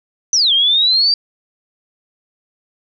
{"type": "exponential two-way sweep", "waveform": "sine", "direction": "down then up", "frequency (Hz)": [6180, 3136, 4729], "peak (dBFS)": -10, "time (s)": [0.33, 1.14], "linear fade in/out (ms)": 2, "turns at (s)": 0.53, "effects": []}